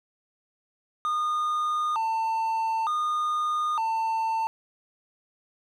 triangle tone with vibrato, 1046.5 Hz, C6, in tune, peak -22 dBFS, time 1.05-4.47 s, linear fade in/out 0 ms, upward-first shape square, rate 0.55 Hz, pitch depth 270 cents each way, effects none

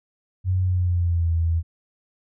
sine tone with pitch glide, 92.5 to 82.89 Hz, F#2 to E2, 0 to +10 cents, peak -18 dBFS, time 0.44-1.63 s, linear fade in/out 50 ms, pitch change -190 cents, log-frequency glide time 0.63-1.32 s, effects none

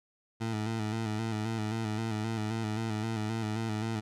20% pulse tone with vibrato, 110 Hz, A2, in tune, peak -26 dBFS, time 0.4-4.01 s, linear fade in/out 20 ms, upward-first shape square, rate 3.8 Hz, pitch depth 46 cents each way, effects low-pass 8000 Hz 12 dB/octave

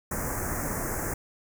pink band-stop noise, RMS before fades -31 dBFS, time 0.11-1.14 s, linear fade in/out 5 ms, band 2000 to 6100 Hz, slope 48 dB/octave, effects none

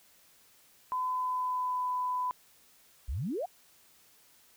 sine tone with pitch glide, 1012 to 1000.4 Hz, B5 to B5, +42 to +22 cents, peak -29 dBFS, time 0.92-2.31 s, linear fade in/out 0 ms, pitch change -20 cents, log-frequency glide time 1.11-1.86 s
sine exponential sweep, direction up, 51.91 to 784 Hz, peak -31 dBFS, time 3.08-3.46 s, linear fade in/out 10 ms
effects white hiss -62 dBFS RMS until 4.56 s

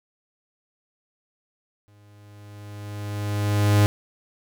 45% pulse tone with exponential growth, 103.3 Hz, G#2, 9 cents flat, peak -13 dBFS, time 1.88-3.86 s, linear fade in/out 0 ms, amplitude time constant 430 ms, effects none

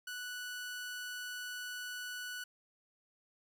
sawtooth tone, 1480 Hz, F#6, in tune, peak -37 dBFS, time 0.07-2.44 s, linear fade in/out 5 ms, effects none

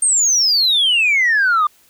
sine exponential sweep, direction down, 8850 to 1174.7 Hz, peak -10 dBFS, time 0.02-1.67 s, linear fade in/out 5 ms, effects tanh soft clip ceiling -9 dBFS + white hiss -53 dBFS RMS until 1.89 s

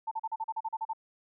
sine tone bursts, 890 Hz, A5, 20 cents sharp, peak -30 dBFS, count 11, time 0.07-0.934 s, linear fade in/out 10 ms, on 44 ms, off 38 ms, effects none

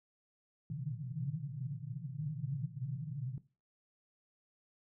pink band-pass noise, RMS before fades -40 dBFS, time 0.7-3.38 s, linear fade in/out 2 ms, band 120 to 160 Hz, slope 96 dB/octave, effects noise-tail reverb RT60 0.3 s tail -17 dB re dry

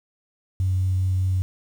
sine tone with vibrato, 93.2 Hz, F#2, 13 cents sharp, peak -18 dBFS, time 0.6-1.42 s, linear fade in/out 0 ms, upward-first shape triangle, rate 4.9 Hz, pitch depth 11 cents each way, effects tanh soft clip ceiling -14 dBFS + 8-bit

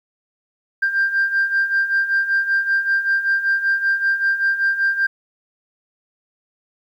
sine beating tone pair, 1583 / 1588.2 Hz, G6 / G6, +17 / +22 cents, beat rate 5.2 Hz, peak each -21 / -16 dBFS, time 0.82-5.07 s, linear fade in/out 10 ms, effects tanh soft clip ceiling -11 dBFS + 9-bit

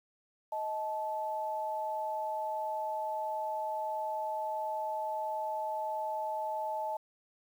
sine tone pair together, 628.5 / 870 Hz, D#5 / A5, +17 / -20 cents, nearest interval tritone, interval 563 cents, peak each -37 / -34 dBFS, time 0.52-6.97 s, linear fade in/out 5 ms, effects 10-bit

